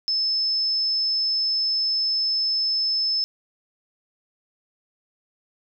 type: tone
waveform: sine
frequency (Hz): 5240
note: E8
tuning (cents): -11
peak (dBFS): -20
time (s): 0.08-3.24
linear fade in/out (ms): 0
effects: none